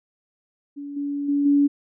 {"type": "tone with level steps", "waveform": "sine", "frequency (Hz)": 285.2, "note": "C#4", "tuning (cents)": 49, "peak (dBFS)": [-31, -24, -18, -14], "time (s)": [0.76, 1.68], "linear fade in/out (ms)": 20, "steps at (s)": [0.96, 1.28, 1.45], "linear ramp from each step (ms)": 10, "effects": []}